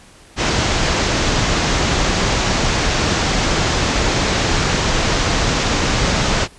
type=low-pass noise; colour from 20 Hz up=pink; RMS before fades=-17 dBFS; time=0.36-6.48 s; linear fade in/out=50 ms; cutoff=7100 Hz; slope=48 dB/octave; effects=pink hiss -45 dBFS RMS until 6.58 s + resampled to 24000 Hz